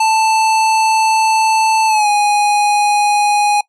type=tone with pitch glide; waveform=square; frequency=882 to 827.7 Hz; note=A5 to G#5; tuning=+4 to -6 cents; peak=-11 dBFS; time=0-3.61 s; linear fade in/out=5 ms; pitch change=-110 cents; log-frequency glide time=1.87-2.08 s; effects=noise-tail reverb RT60 0.1 s tail -21 dB re dry + resampled to 24000 Hz